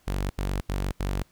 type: tone bursts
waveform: sawtooth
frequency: 47.85 Hz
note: G1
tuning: 41 cents flat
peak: -22 dBFS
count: 4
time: 0.07-1.227 s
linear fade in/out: 10 ms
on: 230 ms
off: 79 ms
effects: pink hiss -63 dBFS RMS until 1.31 s